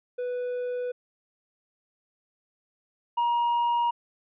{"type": "tone pair in turn", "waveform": "triangle", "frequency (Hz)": [494.1, 948.8], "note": ["B4", "A#5"], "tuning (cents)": [1, 30], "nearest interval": "major seventh", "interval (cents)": 1129, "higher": "second", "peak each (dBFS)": [-26, -20], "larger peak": "second", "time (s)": [[0.18, 0.92], [3.17, 3.91]], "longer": "neither", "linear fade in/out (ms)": 10, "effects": ["resampled to 8000 Hz"]}